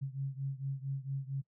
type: beating tone pair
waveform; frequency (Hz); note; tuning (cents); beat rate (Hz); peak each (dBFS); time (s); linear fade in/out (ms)
sine; 134.9 / 139.3; C#3 / C#3; -47 / +9; 4.4; -37 / -39; 0.01-1.42; 20
effects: noise-tail reverb RT60 0.1 s tail -21 dB re dry